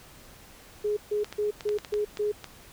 sine tone bursts, 417.9 Hz, G#4, 11 cents sharp, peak -24 dBFS, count 6, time 0.84-2.32 s, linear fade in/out 10 ms, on 130 ms, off 140 ms
clicks, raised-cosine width 0.2 ms, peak -20 dBFS, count 9, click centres 1.245 / 1.326 / 1.608 / 1.691 / 1.786 / 1.848 / 1.94 / 2.172 / 2.443 s
effects pink hiss -51 dBFS RMS until 2.72 s

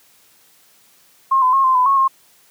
sine tone with pitch steps, 1071 / 1018 / 1080 / 1042 / 1005 / 1097 / 1070 Hz, C6 / C6 / C#6 / C6 / B5 / C#6 / C6, +40 / -48 / -45 / -7 / +30 / -18 / +38 cents, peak -11 dBFS, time 1.31-2.08 s, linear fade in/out 10 ms, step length 110 ms, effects white hiss -53 dBFS RMS until 2.5 s + high-pass 100 Hz 12 dB/octave

